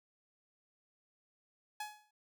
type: tone with exponential decay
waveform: sawtooth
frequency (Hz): 844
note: G#5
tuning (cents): +28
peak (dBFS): -33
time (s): 1.8-2.11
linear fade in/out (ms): 5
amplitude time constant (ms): 66
effects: none